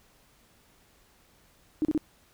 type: tone bursts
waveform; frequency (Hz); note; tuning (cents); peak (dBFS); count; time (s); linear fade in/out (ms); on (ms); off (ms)
sine; 308; D#4; -17; -22; 3; 1.82-1.977; 0; 29; 35
effects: pink hiss -62 dBFS RMS until 2.33 s